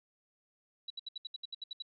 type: tone bursts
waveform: sine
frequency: 3920 Hz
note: B7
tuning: 14 cents flat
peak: -38 dBFS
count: 11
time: 0.88-1.823 s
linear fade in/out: 5 ms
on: 23 ms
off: 69 ms
effects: none